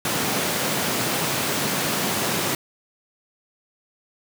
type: high-pass noise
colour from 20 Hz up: pink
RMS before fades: -24 dBFS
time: 0.05-2.55 s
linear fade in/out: 2 ms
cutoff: 130 Hz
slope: 24 dB/octave
effects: none